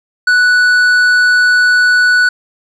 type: tone with tanh clipping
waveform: triangle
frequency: 1480 Hz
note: F#6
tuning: in tune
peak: -8 dBFS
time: 0.27-2.29 s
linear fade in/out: 5 ms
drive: 12 dB
effects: none